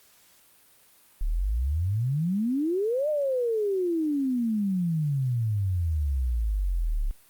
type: exponential two-way sweep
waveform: sine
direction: up then down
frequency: 33.69 to 618 to 33.69 Hz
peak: -23 dBFS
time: 1.21-7.11 s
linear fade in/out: 0 ms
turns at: 3.09 s
effects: white hiss -58 dBFS RMS until 7.29 s + Opus 48 kbps